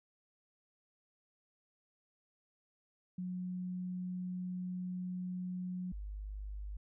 sine tone pair in turn, 181.7 / 50.69 Hz, F#3 / G#1, -31 / -41 cents, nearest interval octave + minor seventh, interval 2210 cents, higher first, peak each -37 / -40 dBFS, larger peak first, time 3.18-5.92 / 5.92-6.77 s, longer first, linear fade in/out 5 ms, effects none

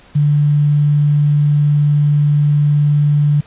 sine tone with quantisation, 146.83 Hz, D3, in tune, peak -9 dBFS, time 0.15-3.41 s, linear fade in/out 10 ms, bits 6, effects pink hiss -45 dBFS RMS until 3.46 s + resampled to 8000 Hz

